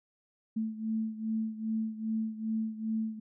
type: beating tone pair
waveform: sine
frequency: 220 / 222.5 Hz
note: A3 / A3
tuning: 0 / +20 cents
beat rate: 2.5 Hz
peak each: -32 / -36 dBFS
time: 0.56-3.2 s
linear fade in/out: 10 ms
effects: none